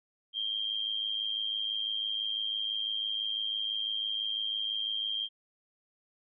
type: tone with amplitude modulation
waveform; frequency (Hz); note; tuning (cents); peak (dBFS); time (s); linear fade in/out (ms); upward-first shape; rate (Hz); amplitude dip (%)
sine; 3194; G7; +32; -27; 0.33-5.29; 50; sine; 106; 75
effects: none

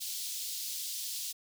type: high-pass noise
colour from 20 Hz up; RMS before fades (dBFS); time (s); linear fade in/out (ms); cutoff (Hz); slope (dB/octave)
pink; -38; 0-1.33; 20; 3700; 24
effects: none

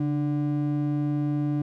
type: ring-modulated tone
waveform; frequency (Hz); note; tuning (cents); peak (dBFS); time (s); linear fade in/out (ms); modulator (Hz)
triangle; 220; A3; 0; -18; 0-1.62; 5; 77.2
effects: none

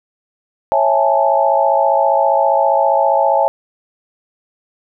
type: chord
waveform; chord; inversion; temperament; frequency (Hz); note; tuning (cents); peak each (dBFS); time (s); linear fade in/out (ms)
sine; A major seventh; first; just; 550 / 660 / 825 / 880; C#5 / E5 / G#5 / A5; -14 / +2 / -12 / 0; -16; 0.72-3.48; 0
effects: none

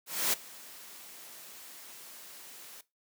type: noise with ADSR envelope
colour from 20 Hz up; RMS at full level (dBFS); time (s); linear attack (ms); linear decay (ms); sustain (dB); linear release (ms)
white; -27; 0.06-2.81; 270; 13; -22; 4
effects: noise-tail reverb RT60 0.2 s tail -17 dB re dry + high-pass 200 Hz 12 dB/octave

